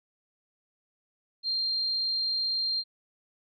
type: tone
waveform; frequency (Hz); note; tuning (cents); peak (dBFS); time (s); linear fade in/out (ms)
sine; 4186; C8; 0; -26; 1.43-2.84; 50
effects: none